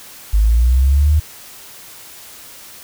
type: linear sweep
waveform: sine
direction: up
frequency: 50.5 to 77.78 Hz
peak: -9 dBFS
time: 0.33-1.2 s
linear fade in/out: 10 ms
effects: white hiss -38 dBFS RMS until 2.83 s